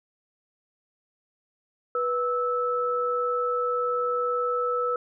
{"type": "tone pair together", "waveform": "sine", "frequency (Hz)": [490, 1309.1], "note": ["B4", "E6"], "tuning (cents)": [-14, -12], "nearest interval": "octave + perfect fourth", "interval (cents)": 1702, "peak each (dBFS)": -26, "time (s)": [1.95, 4.96], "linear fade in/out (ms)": 2, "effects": []}